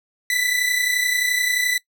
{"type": "tone pair together", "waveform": "sawtooth", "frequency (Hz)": [1975.5, 2007], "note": ["B6", "B6"], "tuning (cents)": [0, 27], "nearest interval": "unison", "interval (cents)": 27, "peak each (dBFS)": [-17, -20], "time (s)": [0.3, 1.78], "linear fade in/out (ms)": 2, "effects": ["noise-tail reverb RT60 0.1 s tail -21 dB re dry"]}